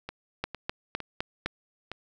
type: two click trains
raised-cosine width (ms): 0.3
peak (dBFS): -13 / -20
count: 5 / 5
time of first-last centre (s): 0.44-1.46 / 0.09-1.916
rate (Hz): 3.92 / 2.19
effects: none